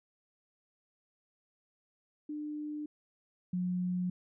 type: tone pair in turn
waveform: sine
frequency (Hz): 299.6 / 180.43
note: D4 / F#3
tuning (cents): +35 / -43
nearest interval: major sixth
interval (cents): 878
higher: first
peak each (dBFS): -36 / -30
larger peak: second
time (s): 2.29-2.86 / 3.53-4.1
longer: neither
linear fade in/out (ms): 5
effects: none